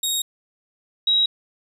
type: tone pair in turn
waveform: 20% pulse / sine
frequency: 3757 / 3836 Hz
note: A#7 / A#7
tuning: +13 / +49 cents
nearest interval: unison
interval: 36 cents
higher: second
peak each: -15 dBFS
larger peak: neither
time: 0.03-0.22 / 1.07-1.26 s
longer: neither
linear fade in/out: 5 ms
effects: 9-bit